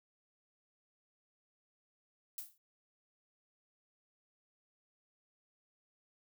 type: noise with exponential decay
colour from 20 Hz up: violet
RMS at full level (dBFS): -39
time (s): 2.38-2.58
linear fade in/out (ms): 2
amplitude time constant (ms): 42
effects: none